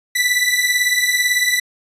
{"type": "beating tone pair", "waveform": "sawtooth", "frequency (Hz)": [1968, 1986], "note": ["B6", "B6"], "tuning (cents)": [-7, 9], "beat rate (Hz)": 18, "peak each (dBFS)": -14, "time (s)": [0.15, 1.6], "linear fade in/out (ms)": 10, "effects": ["resampled to 32000 Hz"]}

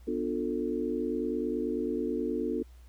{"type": "chord", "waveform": "sine", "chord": "B half-diminished seventh", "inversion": "none", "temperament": "just", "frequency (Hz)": [246.9, 296.3, 355.6, 444.5], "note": ["B3", "D4", "F4", "A4"], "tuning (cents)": [0, 15, 31, 18], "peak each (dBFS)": -34, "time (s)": [0.07, 2.63], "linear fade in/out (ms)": 10, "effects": ["added 61 Hz sine -49 dBFS peak until 2.88 s", "pink hiss -65 dBFS RMS until 2.88 s"]}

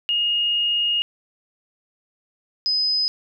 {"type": "tone pair in turn", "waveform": "sine", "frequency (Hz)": [2856, 5030], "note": ["F7", "D#8"], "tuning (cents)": [38, 18], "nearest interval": "minor seventh", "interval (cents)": 980, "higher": "second", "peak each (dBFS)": -18, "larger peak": "neither", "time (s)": [[0.09, 1.02], [2.66, 3.08]], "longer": "first", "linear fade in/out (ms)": 0, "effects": []}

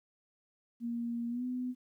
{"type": "tone with pitch glide", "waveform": "sine", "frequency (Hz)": [235.4, 250.8], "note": ["A#3", "B3"], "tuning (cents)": [17, 27], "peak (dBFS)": -33, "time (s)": [0.8, 1.75], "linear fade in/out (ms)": 50, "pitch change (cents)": 110, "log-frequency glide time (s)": [1.29, 1.44], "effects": ["12-bit"]}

